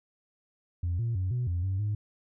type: tone with pitch steps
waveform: sine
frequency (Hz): 87 / 116.4 / 92.7 / 123.3 / 87.4 / 95.4 / 104.5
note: F2 / A#2 / F#2 / B2 / F2 / G2 / G#2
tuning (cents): -6 / -2 / +4 / -2 / +2 / -47 / +11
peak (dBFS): -25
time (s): 0.83-1.95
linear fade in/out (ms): 5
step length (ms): 160
effects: tanh soft clip ceiling -24 dBFS